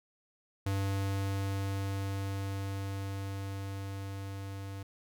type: tone with level ramp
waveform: square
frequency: 98 Hz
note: G2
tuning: in tune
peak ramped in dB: -30 to -40 dBFS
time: 0.66-4.83 s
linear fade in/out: 5 ms
effects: none